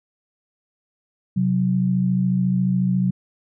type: tone pair together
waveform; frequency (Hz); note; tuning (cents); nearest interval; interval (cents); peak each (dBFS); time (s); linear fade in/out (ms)
sine; 130.89 / 185; C3 / F#3; +1 / 0; tritone; 599; -22 / -18; 1.36-3.11; 10
effects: none